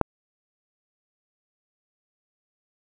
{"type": "click", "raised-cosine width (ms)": 1, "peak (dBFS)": -4, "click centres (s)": 0.013, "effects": []}